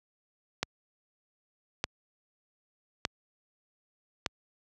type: click train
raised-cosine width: 0.2 ms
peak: -10 dBFS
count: 4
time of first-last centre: 0.63-4.262 s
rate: 0.826 Hz
effects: high-pass 60 Hz 12 dB/octave